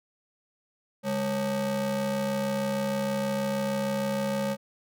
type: ring-modulated tone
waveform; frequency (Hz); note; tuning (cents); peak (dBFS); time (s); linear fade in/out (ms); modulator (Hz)
square; 171.9; F3; -27; -24; 1.03-4.57; 50; 377
effects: none